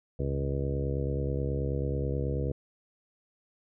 harmonic tone with a mistuned harmonic, 69.3 Hz, C#2, in tune, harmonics 1 / 2 / 3 / 4 / 5 / 6 / 7 / 8 / 9, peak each -32 / -32 / -42 / -39 / -40 / -39 / -36 / -48 / -46 dBFS, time 0.19-2.52 s, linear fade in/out 5 ms, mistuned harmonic 1, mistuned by +62 cents, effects none

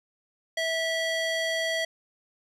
square tone with band-pass filter, 653 Hz, E5, 17 cents flat, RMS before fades -28 dBFS, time 0.57-1.85 s, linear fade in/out 5 ms, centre 2700 Hz, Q 0.83, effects none

